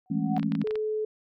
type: tone with exponential growth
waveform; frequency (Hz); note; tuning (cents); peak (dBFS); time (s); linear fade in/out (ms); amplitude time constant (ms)
sine; 742; F#5; +5; -25; 0.06-0.38; 0; 68
type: chord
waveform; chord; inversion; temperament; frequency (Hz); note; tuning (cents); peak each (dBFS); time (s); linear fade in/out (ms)
sine; A major seventh; second; just; 165 / 206.2 / 220 / 275; E3 / G#3 / A3 / C#4; +2 / -12 / 0 / -14; -30; 0.1-0.64; 10
type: clicks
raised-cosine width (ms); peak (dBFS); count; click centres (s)
0.3; -23; 9; 0.366 / 0.396 / 0.43 / 0.521 / 0.552 / 0.616 / 0.673 / 0.709 / 0.756
type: tone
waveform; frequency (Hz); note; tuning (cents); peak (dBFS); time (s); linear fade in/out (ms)
sine; 430.3; A4; -39; -26; 0.64-1.05; 5
effects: none